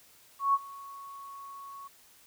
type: tone with ADSR envelope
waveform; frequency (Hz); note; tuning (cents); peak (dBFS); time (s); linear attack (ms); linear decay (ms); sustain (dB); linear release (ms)
sine; 1108.7; C#6; 0; -20; 0.39-1.88; 150; 37; -22; 10
effects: white hiss -59 dBFS RMS until 2.26 s